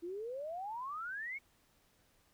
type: exponential sweep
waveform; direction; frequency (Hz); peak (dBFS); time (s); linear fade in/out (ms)
sine; up; 330.6 to 2256; -39; 0.02-1.39; 20
effects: pink hiss -71 dBFS RMS until 2.33 s